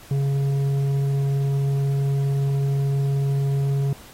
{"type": "tone with tanh clipping", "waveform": "sine", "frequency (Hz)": 138.59, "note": "C#3", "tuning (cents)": 0, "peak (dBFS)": -20, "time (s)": [0.11, 3.93], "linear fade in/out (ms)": 2, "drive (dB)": 7, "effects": ["pink hiss -46 dBFS RMS until 4.13 s", "AAC 48 kbps"]}